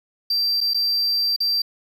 triangle tone with dropouts, 4700 Hz, D8, 1 cent sharp, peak -17 dBFS, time 0.3-1.62 s, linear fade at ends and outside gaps 5 ms, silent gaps 0.606-0.611 / 0.736-0.744 / 1.363-1.403 s, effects none

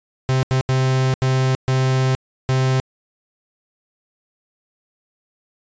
45% pulse tone bursts at uneven times, 130.8 Hz, C3, in tune, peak -15 dBFS, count 6, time 0.29-0.43 / 0.51-0.61 / 0.69-1.14 / 1.22-1.55 / 1.68-2.15 / 2.49-2.8 s, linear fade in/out 0 ms, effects resampled to 16000 Hz

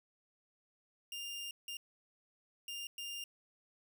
sawtooth tone bursts at uneven times, 2803 Hz, F7, 6 cents sharp, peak -38 dBFS, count 4, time 1.12-1.51 / 1.68-1.77 / 2.68-2.87 / 2.98-3.24 s, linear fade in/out 2 ms, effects none

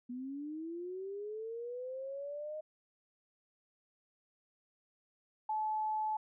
sine linear sweep, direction up, 241 to 622.3 Hz, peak -39 dBFS, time 0.09-2.61 s, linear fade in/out 10 ms
sine tone, 863 Hz, A5, 34 cents flat, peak -32 dBFS, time 5.49-6.17 s, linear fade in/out 5 ms
effects none

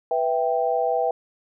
sine chord, E minor, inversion second, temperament equal, 493.9 / 659.3 / 784 Hz, B4 / E5 / G5, 0 / 0 / 0 cents, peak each -24 dBFS, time 0.11-1.11 s, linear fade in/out 2 ms, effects none

